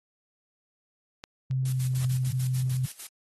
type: clicks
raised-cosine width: 0.2 ms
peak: -22 / -30 dBFS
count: 2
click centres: 1.239 / 1.511 s
type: tone with pitch glide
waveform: sine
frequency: 130.81 to 128.49 Hz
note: C3 to C3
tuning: 0 to -31 cents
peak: -24 dBFS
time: 1.5-2.86 s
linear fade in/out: 10 ms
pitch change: -31 cents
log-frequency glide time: 1.67-1.81 s
type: noise with tremolo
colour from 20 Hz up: blue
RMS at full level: -38 dBFS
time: 1.65-3.09 s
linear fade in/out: 5 ms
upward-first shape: square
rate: 6.7 Hz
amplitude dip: 80%
type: noise with exponential growth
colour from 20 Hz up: white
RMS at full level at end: -35 dBFS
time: 1.9-2.05 s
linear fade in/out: 1 ms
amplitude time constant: 31 ms
effects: AAC 32 kbps